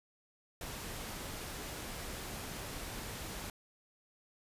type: noise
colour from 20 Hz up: pink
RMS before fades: -43 dBFS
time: 0.61-3.5 s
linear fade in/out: 2 ms
effects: resampled to 32000 Hz